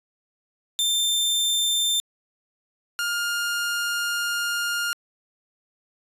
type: tone pair in turn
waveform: sawtooth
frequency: 3578 / 1411.8 Hz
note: A7 / F6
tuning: +28 / +18 cents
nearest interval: octave + major third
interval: 1610 cents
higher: first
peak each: -17 / -20 dBFS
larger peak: first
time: 0.79-2 / 2.99-4.93 s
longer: second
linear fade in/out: 0 ms
effects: resampled to 32000 Hz